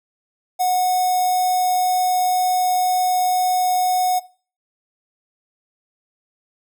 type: tone with notch filter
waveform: square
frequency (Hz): 733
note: F#5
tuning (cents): -16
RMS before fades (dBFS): -18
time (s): 0.59-4.2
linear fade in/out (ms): 20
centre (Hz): 2600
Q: 0.51
effects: noise-tail reverb RT60 0.4 s tail -20 dB re dry